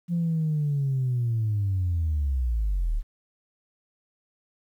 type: linear sweep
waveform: sine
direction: down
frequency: 174.61 to 33.65 Hz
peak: -21 dBFS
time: 0.08-3.03 s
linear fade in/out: 50 ms
effects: tanh soft clip ceiling -19 dBFS + 10-bit